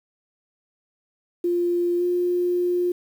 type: tone with pitch glide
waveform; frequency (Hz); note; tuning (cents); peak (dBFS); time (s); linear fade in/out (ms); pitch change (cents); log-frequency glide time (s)
sine; 349.2 to 354.9; F4 to F4; 0 to +28; -19; 1.44-2.92; 5; +28; 1.98-2.03
effects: 8-bit